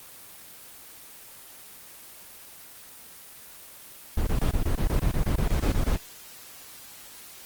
brown noise bursts, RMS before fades -23 dBFS, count 15, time 4.17-5.964 s, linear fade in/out 5 ms, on 100 ms, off 21 ms, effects white hiss -46 dBFS RMS until 7.45 s + Opus 24 kbps

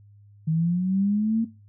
sine linear sweep, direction up, 155.56 to 230 Hz, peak -20 dBFS, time 0.47-1.45 s, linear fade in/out 10 ms, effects noise-tail reverb RT60 0.3 s tail -18 dB re dry + added 102 Hz sine -49 dBFS peak until 1.68 s

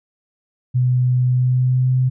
sine tone with pitch glide, 125.7 to 128.56 Hz, B2 to C3, +31 to -30 cents, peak -13 dBFS, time 0.74-2.1 s, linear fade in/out 20 ms, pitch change +39 cents, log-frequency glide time 1.28-1.99 s, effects none

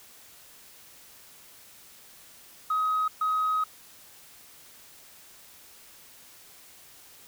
sine tone bursts at uneven times, 1264 Hz, D#6, 27 cents sharp, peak -22 dBFS, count 2, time 2.7-3.08 / 3.21-3.64 s, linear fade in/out 5 ms, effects tanh soft clip ceiling -20 dBFS + white hiss -52 dBFS RMS until 7.27 s

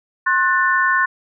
sine chord, F# diminished, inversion second, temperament just, 1065.6 / 1480 / 1776 Hz, C6 / F#6 / A6, +31 / 0 / +16 cents, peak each -18 dBFS, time 0.26-1.06 s, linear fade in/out 10 ms, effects none

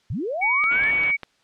sine linear sweep, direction up, 75.9 to 1838 Hz, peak -24 dBFS, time 0.1-0.91 s, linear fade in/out 5 ms
sine tone, 2252 Hz, C#7, 27 cents sharp, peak -18 dBFS, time 0.41-1.17 s, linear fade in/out 20 ms
click train, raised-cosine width 0.3 ms, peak -17 dBFS, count 4, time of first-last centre 0.64-1.233 s, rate 5.06 Hz
white low-pass noise, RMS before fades -34 dBFS, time 0.7-1.12 s, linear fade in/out 20 ms, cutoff 2900 Hz, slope 48 dB/octave
effects white hiss -63 dBFS RMS until 1.43 s + low-pass 5000 Hz 12 dB/octave

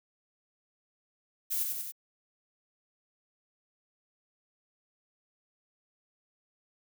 violet noise with echo, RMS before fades -31 dBFS, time 1.5-1.64 s, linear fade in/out 20 ms, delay 94 ms, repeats 3, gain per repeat -3 dB, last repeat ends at 1.922 s, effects none

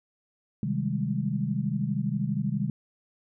sine chord, Ab major seventh, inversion first, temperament equal with one note detuned, 130.81 / 155.56 / 195.21 / 207.7 Hz, C3 / Eb3 / G3 / Ab3, 0 / 0 / -7 / 0 cents, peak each -31 dBFS, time 0.63-2.7 s, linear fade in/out 2 ms, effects none

